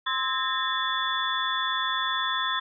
sine tone cluster, 1042 / 1301 / 1640 / 1824 / 3459 Hz, C6 / E6 / G#6 / A#6 / A7, -7 / -23 / -22 / -38 / -30 cents, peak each -29 / -33 / -35 / -32 / -29 dBFS, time 0.06-2.6 s, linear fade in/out 10 ms, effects none

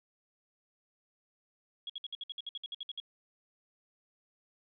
sine tone bursts, 3322 Hz, G#7, in tune, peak -37 dBFS, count 14, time 1.87-3.001 s, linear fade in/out 2 ms, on 26 ms, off 59 ms, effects none

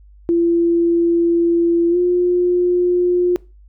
sine tone with pitch glide, 339.8 to 355.7 Hz, F4 to F4, -47 to +32 cents, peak -12 dBFS, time 0.29-3.36 s, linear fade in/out 0 ms, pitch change +79 cents, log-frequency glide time 1.9-1.97 s, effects noise-tail reverb RT60 0.3 s tail -23 dB re dry + added 50 Hz sine -42 dBFS peak until 3.68 s

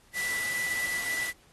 sine tone in noise, 1975 Hz, B6, in tune, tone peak -29 dBFS, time 0.13-1.33 s, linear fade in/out 50 ms, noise white, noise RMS -36 dBFS, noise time 0.13-1.33 s, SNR +4 dB, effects pink hiss -61 dBFS RMS until 1.52 s + AAC 32 kbps

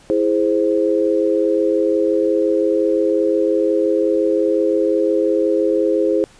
sine chord, E augmented, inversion none, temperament equal, 329.6 / 415.3 / 523.3 Hz, E4 / G#4 / B#4, 0 / 0 / 0 cents, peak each -18 dBFS, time 0.1-6.24 s, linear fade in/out 0 ms, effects pink hiss -48 dBFS RMS until 6.39 s + resampled to 22050 Hz

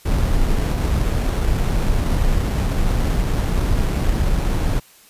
brown noise with sample-and-hold, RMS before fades -18 dBFS, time 0.05-4.8 s, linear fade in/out 10 ms, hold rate 4900 Hz, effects white hiss -49 dBFS RMS until 5.09 s + resampled to 32000 Hz

